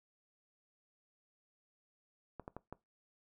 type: clicks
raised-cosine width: 1 ms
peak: -30 dBFS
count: 4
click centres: 2.397 / 2.479 / 2.566 / 2.726 s
effects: noise-tail reverb RT60 0.2 s tail -20 dB re dry